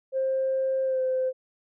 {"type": "tone with pitch glide", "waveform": "sine", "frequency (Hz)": [529, 517.5], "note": ["C5", "C5"], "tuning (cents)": [19, -19], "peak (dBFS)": -22, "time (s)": [0.12, 1.33], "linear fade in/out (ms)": 50, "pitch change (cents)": -38, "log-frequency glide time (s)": [0.84, 1.01], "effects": ["tanh soft clip ceiling -18 dBFS"]}